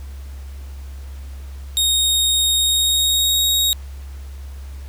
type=tone with pitch glide; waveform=sawtooth; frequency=3729 to 3770 Hz; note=A#7 to A#7; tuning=0 to +19 cents; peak=-12 dBFS; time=1.77-3.73 s; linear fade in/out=0 ms; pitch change=+19 cents; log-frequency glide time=2.57-3.44 s; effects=added 68 Hz sine -30 dBFS peak until 4.88 s + pink hiss -48 dBFS RMS until 4.88 s